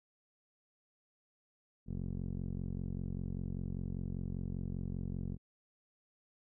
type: tone with low-pass filter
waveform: 15% pulse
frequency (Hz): 45.09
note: F#1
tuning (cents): -44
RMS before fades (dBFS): -39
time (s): 1.86-5.38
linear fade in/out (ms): 50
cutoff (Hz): 260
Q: 2.2
effects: none